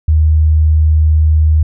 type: tone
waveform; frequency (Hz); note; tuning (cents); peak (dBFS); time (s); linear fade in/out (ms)
sine; 77.78; D#2; 0; -6; 0.08-1.63; 5
effects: none